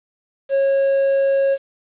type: tone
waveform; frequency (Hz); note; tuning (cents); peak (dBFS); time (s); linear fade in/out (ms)
triangle; 547; C#5; -23; -12; 0.49-1.58; 50
effects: resampled to 8000 Hz + 8-bit